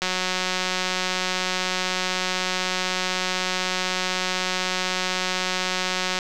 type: click train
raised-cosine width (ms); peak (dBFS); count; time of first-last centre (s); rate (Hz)
0.2; -7; 1136; 0.02-6.188; 184
effects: none